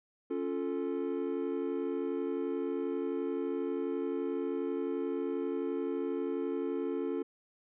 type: chord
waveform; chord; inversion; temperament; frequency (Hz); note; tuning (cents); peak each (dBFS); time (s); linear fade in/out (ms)
triangle; Db augmented; none; equal; 277.2 / 349.2 / 440; Db4 / F4 / A4; 0 / 0 / 0; -34; 0.3-7.23; 10
effects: resampled to 8000 Hz